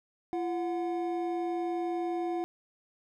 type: tone pair together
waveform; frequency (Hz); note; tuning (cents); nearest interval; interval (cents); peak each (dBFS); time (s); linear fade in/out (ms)
triangle; 341.4 / 730; F4 / F#5; -39 / -24; octave + minor second; 1315; -29 / -33; 0.33-2.44; 0
effects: none